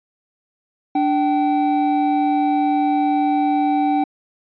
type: tone pair together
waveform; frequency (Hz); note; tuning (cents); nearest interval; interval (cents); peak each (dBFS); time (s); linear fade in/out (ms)
triangle; 293.7 / 771.3; D4 / G5; 0 / -28; octave + perfect fourth; 1672; -16; 0.95-4.04; 5
effects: resampled to 11025 Hz